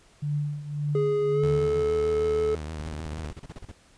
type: tone with tremolo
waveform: sine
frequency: 146.83 Hz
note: D3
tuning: in tune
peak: -23 dBFS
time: 0.22-1.83 s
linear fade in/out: 10 ms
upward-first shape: triangle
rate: 1.8 Hz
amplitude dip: 80%
type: tone with pitch glide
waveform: triangle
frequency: 415.3 to 431.9 Hz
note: G#4 to A4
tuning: 0 to -32 cents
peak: -20 dBFS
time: 0.95-2.55 s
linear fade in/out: 2 ms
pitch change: +68 cents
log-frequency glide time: 1.32-1.45 s
type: tone with vibrato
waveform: sawtooth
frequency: 77.78 Hz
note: D#2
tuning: in tune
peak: -29 dBFS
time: 1.43-3.31 s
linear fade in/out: 5 ms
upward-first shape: sine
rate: 6.4 Hz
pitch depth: 75 cents each way
type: noise bursts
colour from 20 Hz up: brown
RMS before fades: -39 dBFS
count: 15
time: 2.79-3.715 s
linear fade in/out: 2 ms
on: 29 ms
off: 35 ms
effects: pink hiss -58 dBFS RMS until 3.97 s + resampled to 22050 Hz